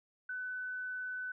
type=tone; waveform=sine; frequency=1503 Hz; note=F#6; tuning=27 cents sharp; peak=-37 dBFS; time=0.29-1.32 s; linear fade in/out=5 ms; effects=none